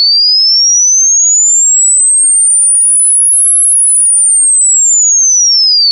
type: linear two-way sweep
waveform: sine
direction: up then down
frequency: 4410 to 10990 to 4410 Hz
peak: -4 dBFS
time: 0-5.91 s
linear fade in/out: 0 ms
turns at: 3.57 s
effects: none